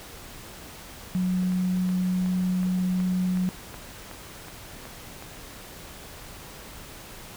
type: click train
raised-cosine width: 0.5 ms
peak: -26 dBFS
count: 12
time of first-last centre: 1.15-5.224 s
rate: 2.7 Hz
type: tone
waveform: sine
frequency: 183.2 Hz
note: F#3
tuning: 17 cents flat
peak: -22 dBFS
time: 1.15-3.49 s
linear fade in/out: 0 ms
effects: pink hiss -43 dBFS RMS until 7.36 s